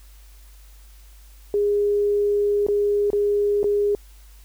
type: tone with dropouts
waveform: sine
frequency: 410 Hz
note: G#4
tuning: 22 cents flat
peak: -17 dBFS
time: 1.54-3.95 s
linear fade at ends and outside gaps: 1 ms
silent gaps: 2.666-2.685 / 3.103-3.131 / 3.631-3.642 s
effects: added 50 Hz sine -44 dBFS peak until 4.44 s + white hiss -55 dBFS RMS until 4.44 s